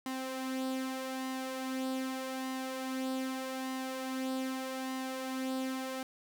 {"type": "tone with flanger", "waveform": "sawtooth", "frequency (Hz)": 261.6, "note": "C4", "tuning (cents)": 0, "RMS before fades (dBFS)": -37, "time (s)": [0.06, 6.03], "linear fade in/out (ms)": 2, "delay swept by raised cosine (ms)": [1, 3.6], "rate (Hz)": 0.82, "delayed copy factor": 0.5, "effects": []}